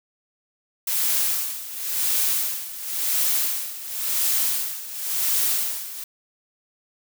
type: noise with tremolo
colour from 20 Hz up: blue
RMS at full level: -21 dBFS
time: 0.87-6.04 s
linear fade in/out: 5 ms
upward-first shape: sine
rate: 0.94 Hz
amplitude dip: 80%
effects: none

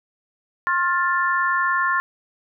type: chord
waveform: sine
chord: F major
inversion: second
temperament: equal with one note detuned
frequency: 1067.3 / 1396.9 / 1760 Hz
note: C6 / F6 / A6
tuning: +34 / 0 / 0 cents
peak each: -21 / -24 / -22 dBFS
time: 0.67-2 s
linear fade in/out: 0 ms
effects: none

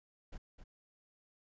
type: noise with echo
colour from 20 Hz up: brown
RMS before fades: -45 dBFS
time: 0.32-0.38 s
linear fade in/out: 10 ms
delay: 260 ms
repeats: 1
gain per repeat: -8 dB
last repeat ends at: 0.64 s
effects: resampled to 16000 Hz

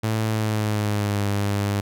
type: tone with pitch glide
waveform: sawtooth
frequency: 109.9 to 101.36 Hz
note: A2 to G#2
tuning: -2 to -42 cents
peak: -17 dBFS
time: 0.03-1.81 s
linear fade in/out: 10 ms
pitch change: -140 cents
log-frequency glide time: 0.29-1.23 s
effects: none

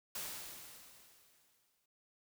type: noise with exponential decay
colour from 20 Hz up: white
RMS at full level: -41 dBFS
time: 0.15-1.86 s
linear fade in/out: 5 ms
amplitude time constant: 370 ms
effects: none

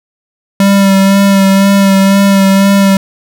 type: tone with vibrato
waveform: square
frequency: 196 Hz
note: G3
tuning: in tune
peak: -5 dBFS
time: 0.6-2.97 s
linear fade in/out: 2 ms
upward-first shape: sine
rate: 2 Hz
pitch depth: 21 cents each way
effects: none

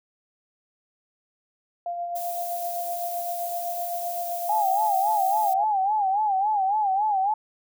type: tone with tremolo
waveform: sine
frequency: 695 Hz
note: F5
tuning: 9 cents flat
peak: -26 dBFS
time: 1.86-5.64 s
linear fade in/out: 2 ms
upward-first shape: sine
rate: 7.8 Hz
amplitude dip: 35%
type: noise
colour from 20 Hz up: violet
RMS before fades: -36 dBFS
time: 2.15-5.54 s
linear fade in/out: 10 ms
type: tone with vibrato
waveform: sine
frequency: 810 Hz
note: G#5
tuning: 43 cents flat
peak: -20 dBFS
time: 4.49-7.34 s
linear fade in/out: 5 ms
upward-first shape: sine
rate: 3.6 Hz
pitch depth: 120 cents each way
effects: none

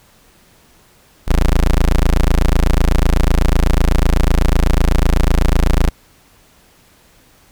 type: tone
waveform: 25% pulse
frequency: 28 Hz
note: A0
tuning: 31 cents sharp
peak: -6 dBFS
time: 1.27-5.9 s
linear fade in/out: 20 ms
effects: pink hiss -50 dBFS RMS until 7.51 s

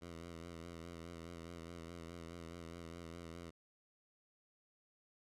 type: tone with vibrato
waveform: 10% pulse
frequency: 84.4 Hz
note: E2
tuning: 41 cents sharp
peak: -40 dBFS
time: 0.01-3.51 s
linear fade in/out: 20 ms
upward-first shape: sine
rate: 4.8 Hz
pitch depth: 50 cents each way
effects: low-pass 10000 Hz 12 dB/octave

